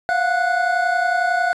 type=tone cluster; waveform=triangle; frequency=694 / 725 / 1475 Hz; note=F5 / F#5 / F#6; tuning=-11 / -35 / -6 cents; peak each=-19 dBFS; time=0.09-1.53 s; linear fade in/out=0 ms; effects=resampled to 24000 Hz + 8-bit